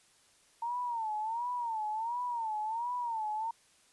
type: tone with vibrato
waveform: sine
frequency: 915 Hz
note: A#5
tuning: 32 cents flat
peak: -32 dBFS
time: 0.62-3.51 s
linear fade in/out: 5 ms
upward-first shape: sine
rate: 1.4 Hz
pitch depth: 130 cents each way
effects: white hiss -65 dBFS RMS until 3.92 s + resampled to 24000 Hz